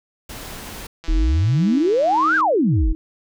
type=noise; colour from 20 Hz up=pink; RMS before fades=-34 dBFS; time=0.29-0.87 s; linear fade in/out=5 ms
type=click train; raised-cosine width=0.2 ms; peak=-21 dBFS; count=228; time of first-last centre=1.04-2.407 s; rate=166 Hz
type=tone with tremolo; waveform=sine; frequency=316.3 Hz; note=D#4; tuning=29 cents sharp; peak=-23 dBFS; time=1.08-2.95 s; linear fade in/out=0 ms; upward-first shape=triangle; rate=1.9 Hz; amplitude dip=85%
type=exponential two-way sweep; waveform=sine; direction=up then down; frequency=34 to 1638 to 34 Hz; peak=-14 dBFS; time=1.08-2.93 s; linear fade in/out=10 ms; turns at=2.36 s
effects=none